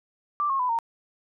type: tone with pitch steps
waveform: sine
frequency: 1174.7 / 1083.4 / 999.3 / 921.7 Hz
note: D6 / C#6 / B5 / A#5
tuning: 0 / -40 / +20 / -20 cents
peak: -22 dBFS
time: 0.4-0.788 s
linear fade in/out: 0 ms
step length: 97 ms
effects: none